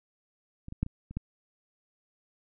clicks, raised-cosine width 5 ms, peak -29 / -27 / -14 / -27 / -30 / -19 dBFS, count 6, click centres 0.684 / 0.724 / 0.83 / 0.864 / 1.11 / 1.17 s, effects none

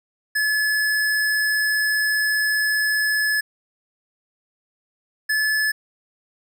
square tone pair in turn, 1715 / 1724.5 Hz, A6 / A6, -45 / -35 cents, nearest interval unison, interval 10 cents, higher second, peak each -19 dBFS, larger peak neither, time 0.35-3.41 / 5.29-5.72 s, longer first, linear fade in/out 10 ms, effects none

